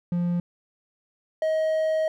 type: tone pair in turn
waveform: triangle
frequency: 174.61 / 631.8 Hz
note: F3 / D#5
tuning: 0 / +26 cents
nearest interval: octave + minor seventh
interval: 2226 cents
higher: second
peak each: -20 / -19 dBFS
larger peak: second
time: 0.12-0.4 / 1.42-2.08 s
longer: second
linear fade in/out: 2 ms
effects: none